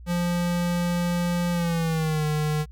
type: tone with pitch glide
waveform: square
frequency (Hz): 174.61 to 152.01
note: F3 to D#3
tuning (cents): 0 to -40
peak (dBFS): -23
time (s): 0.06-2.66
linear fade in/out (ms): 50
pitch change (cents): -240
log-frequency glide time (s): 1.52-2.25
effects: added 60 Hz sine -40 dBFS peak until 2.71 s